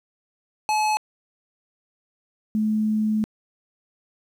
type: tone pair in turn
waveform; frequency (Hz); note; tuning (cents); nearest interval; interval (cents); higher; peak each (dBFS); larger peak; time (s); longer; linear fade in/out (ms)
square / sine; 856 / 215.4; A5 / A3; -48 / -37; 2 octaves; 2389; first; -20 / -19; second; 0.69-0.97 / 2.55-3.24; second; 0
effects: low-pass 10000 Hz 12 dB/octave + 9-bit